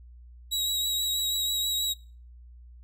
sawtooth tone with vibrato, 3852 Hz, B7, 44 cents flat, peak -23 dBFS, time 0.51-1.94 s, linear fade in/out 20 ms, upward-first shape triangle, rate 6.2 Hz, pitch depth 26 cents each way, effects noise-tail reverb RT60 0.4 s tail -23 dB re dry + added 60 Hz sine -46 dBFS peak until 2.83 s

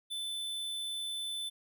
square tone, 3517 Hz, A7, 1 cent flat, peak -36 dBFS, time 0.1-1.5 s, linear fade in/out 20 ms, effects none

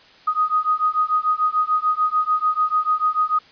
sine beating tone pair, 1244.5 / 1251.3 Hz, D#6 / D#6, 0 / +9 cents, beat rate 6.8 Hz, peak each -20 dBFS, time 0.27-3.39 s, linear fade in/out 10 ms, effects white hiss -49 dBFS RMS until 3.51 s + resampled to 11025 Hz

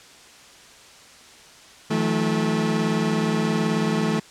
30% pulse tone cluster, 161.2 / 179.9 / 217.9 Hz, E3 / F#3 / A3, -38 / -48 / -17 cents, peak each -22 / -26 / -20 dBFS, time 1.9-4.2 s, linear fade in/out 10 ms, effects white hiss -47 dBFS RMS until 4.3 s + low-pass 7000 Hz 12 dB/octave

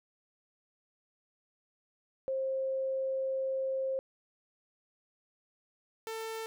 sine / sawtooth tone pair in turn, 531 / 446.5 Hz, C5 / A4, +25 / +25 cents, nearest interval minor third, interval 300 cents, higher first, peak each -30 / -33 dBFS, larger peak first, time 2.28-3.99 / 6.07-6.46 s, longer first, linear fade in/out 0 ms, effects none

